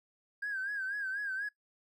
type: tone with vibrato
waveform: triangle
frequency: 1600 Hz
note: G6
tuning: 35 cents sharp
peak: -30 dBFS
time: 0.42-1.49 s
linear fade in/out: 10 ms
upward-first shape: sine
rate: 4.1 Hz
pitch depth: 89 cents each way
effects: noise-tail reverb RT60 0.1 s tail -21 dB re dry + tanh soft clip ceiling -31 dBFS